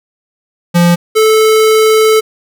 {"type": "tone pair in turn", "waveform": "square", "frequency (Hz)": [173.3, 436.7], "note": ["F3", "A4"], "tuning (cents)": [-13, -13], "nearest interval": "octave + major third", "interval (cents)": 1600, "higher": "second", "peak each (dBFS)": -6, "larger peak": "neither", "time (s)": [[0.74, 0.96], [1.15, 2.21]], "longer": "second", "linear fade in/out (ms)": 20, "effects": []}